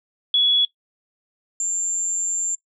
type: tone pair in turn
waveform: sine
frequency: 3380 / 7291 Hz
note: G#7 / A#8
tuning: +30 / -39 cents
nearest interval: octave + minor second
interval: 1331 cents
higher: second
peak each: -14 / -21 dBFS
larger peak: first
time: 0.34-0.65 / 1.6-2.55 s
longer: second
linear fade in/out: 2 ms
effects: noise-tail reverb RT60 0.1 s tail -19 dB re dry